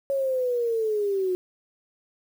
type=linear sweep; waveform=sine; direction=down; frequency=555 to 361.2 Hz; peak=-22 dBFS; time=0.1-1.35 s; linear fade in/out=0 ms; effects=8-bit